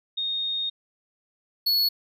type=tone pair in turn; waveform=sine / square; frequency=3700 / 4387 Hz; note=A#7 / C#8; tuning=-14 / -19 cents; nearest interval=minor third; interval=295 cents; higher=second; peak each=-25 / -20 dBFS; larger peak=second; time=0.17-0.7 / 1.66-1.89 s; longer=first; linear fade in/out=10 ms; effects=none